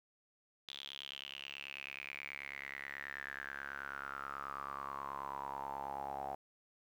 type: tone with band-pass filter sweep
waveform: sawtooth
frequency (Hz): 69.3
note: C#2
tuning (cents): 0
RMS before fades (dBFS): -45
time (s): 0.68-6.35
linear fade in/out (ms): 5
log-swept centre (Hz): 3500 to 750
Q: 8.8
effects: 11-bit